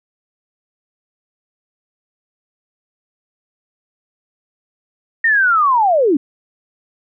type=linear sweep; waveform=sine; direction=down; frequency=1864 to 258.8 Hz; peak=-10 dBFS; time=5.24-6.17 s; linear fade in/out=5 ms; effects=none